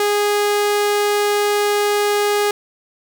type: tone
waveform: sawtooth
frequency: 412.6 Hz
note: G#4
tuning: 11 cents flat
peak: -11 dBFS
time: 0-2.51 s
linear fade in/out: 2 ms
effects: none